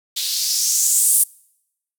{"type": "noise with band-pass filter sweep", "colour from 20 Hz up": "violet", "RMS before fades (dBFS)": -18, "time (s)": [0.16, 1.24], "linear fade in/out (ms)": 10, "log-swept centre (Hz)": [3700, 10000], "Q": 3.1, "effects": ["noise-tail reverb RT60 0.8 s tail -26 dB re dry"]}